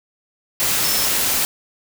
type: tone in noise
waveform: sine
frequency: 5300 Hz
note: E8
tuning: 9 cents sharp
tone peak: -24 dBFS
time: 0.84-1.06 s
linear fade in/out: 0 ms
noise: white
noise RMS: -19 dBFS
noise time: 0.6-1.45 s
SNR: -8 dB
effects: none